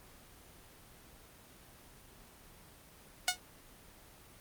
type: tone with exponential decay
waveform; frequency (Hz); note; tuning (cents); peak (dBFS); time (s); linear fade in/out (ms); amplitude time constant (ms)
5% pulse; 729; F#5; -26; -12; 3.28-3.39; 2; 22
effects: pink hiss -57 dBFS RMS until 4.4 s + Opus 24 kbps